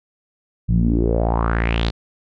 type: tone with low-pass filter sweep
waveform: sawtooth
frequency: 56.9 Hz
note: A#1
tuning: 41 cents flat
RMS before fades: -18 dBFS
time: 0.68-1.91 s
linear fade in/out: 20 ms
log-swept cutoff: 140 to 4400 Hz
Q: 4.7
effects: none